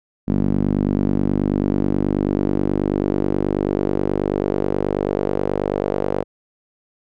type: tone with band-pass filter sweep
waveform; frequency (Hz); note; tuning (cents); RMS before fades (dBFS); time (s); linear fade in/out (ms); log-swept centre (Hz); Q
sawtooth; 49.28; G1; +10; -20; 0.27-6.24; 20; 230 to 500; 2.1
effects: none